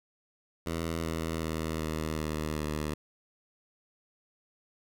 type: tone with pitch steps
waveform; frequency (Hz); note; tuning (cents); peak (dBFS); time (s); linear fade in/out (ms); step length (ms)
10% pulse; 82.41 / 81.09 / 79.79 / 78.51 / 77.25 / 76.01; E2 / E2 / D#2 / D#2 / D#2 / D#2; 0 / -28 / +44 / +16 / -12 / -40; -23; 0.66-2.94; 5; 380
effects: none